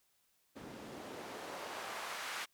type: noise with band-pass filter sweep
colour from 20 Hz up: white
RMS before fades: -45 dBFS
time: 0.55-2.46 s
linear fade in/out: 20 ms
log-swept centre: 200 to 1600 Hz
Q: 0.91
effects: white hiss -75 dBFS RMS until 2.53 s